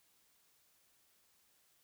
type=silence; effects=white hiss -72 dBFS RMS until 1.83 s